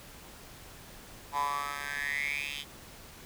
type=tone with high-pass filter sweep; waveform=10% pulse; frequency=142.9 Hz; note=D3; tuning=47 cents flat; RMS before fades=-34 dBFS; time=1.32-2.65 s; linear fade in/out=50 ms; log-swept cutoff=920 to 3100 Hz; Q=9.6; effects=pink hiss -50 dBFS RMS until 3.25 s